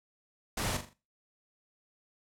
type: noise with echo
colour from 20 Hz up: pink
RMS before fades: -33 dBFS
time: 0.57-0.77 s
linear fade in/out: 5 ms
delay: 41 ms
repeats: 4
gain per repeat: -8 dB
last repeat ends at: 0.934 s
effects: noise-tail reverb RT60 0.3 s tail -18 dB re dry + low-pass 12000 Hz 12 dB/octave